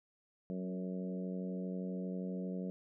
harmonic tone with a mistuned harmonic, 92.5 Hz, F#2, in tune, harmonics 2 / 3 / 4 / 5 / 6 / 7, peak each -38 / -47 / -49 / -47 / -50 / -54 dBFS, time 0.5-2.7 s, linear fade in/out 0 ms, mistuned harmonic 3, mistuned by -15 cents, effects none

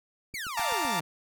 click train, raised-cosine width 3 ms, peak -34 dBFS, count 5, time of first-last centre 0.34-0.851 s, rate 7.83 Hz
sawtooth exponential sweep, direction down, 2349 to 148 Hz, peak -30 dBFS, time 0.34-1.01 s, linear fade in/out 5 ms
sawtooth chord, Bb major seventh, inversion second, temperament equal, 698.5 / 880 / 932.3 / 1174.7 Hz, F5 / A5 / Bb5 / D6, 0 / 0 / 0 / 0 cents, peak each -31 / -29 / -28 / -30 dBFS, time 0.57-1 s, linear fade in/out 5 ms
effects none

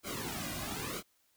pink noise with flanger, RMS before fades -39 dBFS, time 0.03-1.03 s, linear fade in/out 50 ms, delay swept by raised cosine 1.1 to 2.3 ms, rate 1 Hz, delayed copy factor -1, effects white hiss -72 dBFS RMS until 1.36 s

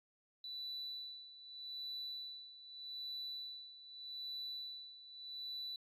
sine tone with tremolo, 3971 Hz, B7, 9 cents sharp, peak -40 dBFS, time 0.44-5.76 s, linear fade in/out 2 ms, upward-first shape sine, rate 0.82 Hz, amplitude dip 80%, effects tanh soft clip ceiling -39 dBFS + AAC 48 kbps

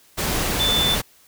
sine tone in noise, 3520 Hz, A7, in tune, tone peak -18 dBFS, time 0.59-0.96 s, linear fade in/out 20 ms, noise pink, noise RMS -23 dBFS, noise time 0.17-1.02 s, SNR +2 dB, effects white hiss -54 dBFS RMS until 1.27 s

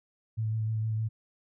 sine tone with vibrato, 110 Hz, A2, in tune, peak -27 dBFS, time 0.37-1.09 s, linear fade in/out 20 ms, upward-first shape sine, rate 6.5 Hz, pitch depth 20 cents each way, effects none

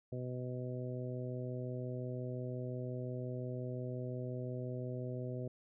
harmonic tone, 125.7 Hz, B2, 31 cents sharp, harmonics 1 / 2 / 3 / 4 / 5, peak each -40 / -46 / -46 / -47 / -49 dBFS, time 0.12-5.48 s, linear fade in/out 5 ms, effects none

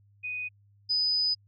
sine tone pair in turn, 2489 / 4992 Hz, D#7 / D#8, 0 / +5 cents, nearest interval octave, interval 1205 cents, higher second, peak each -31 / -23 dBFS, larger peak second, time 0.23-0.49 / 0.89-1.35 s, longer second, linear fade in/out 20 ms, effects added 101 Hz sine -58 dBFS peak until 1.47 s + MP3 32 kbps

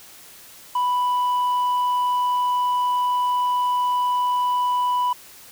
sine tone with tanh clipping, 989 Hz, B5, 2 cents sharp, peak -19 dBFS, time 0.75-5.13 s, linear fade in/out 5 ms, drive 3 dB, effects white hiss -45 dBFS RMS until 5.51 s

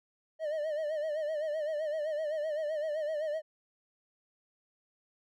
triangle tone with vibrato, 613 Hz, D#5, 26 cents flat, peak -29 dBFS, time 0.39-3.42 s, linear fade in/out 50 ms, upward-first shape sine, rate 7.8 Hz, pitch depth 83 cents each way, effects none

